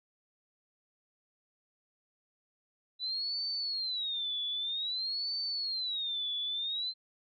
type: tone with vibrato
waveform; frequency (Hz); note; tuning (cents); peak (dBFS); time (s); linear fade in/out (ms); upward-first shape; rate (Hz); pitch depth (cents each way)
sine; 3951; B7; 0; -32; 2.99-6.94; 50; sine; 0.52; 240
effects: none